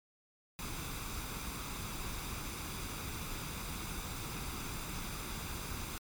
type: noise with comb filter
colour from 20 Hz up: pink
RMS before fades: -41 dBFS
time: 0.59-5.98 s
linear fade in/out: 0 ms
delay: 0.82 ms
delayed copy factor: +0.5
effects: MP3 96 kbps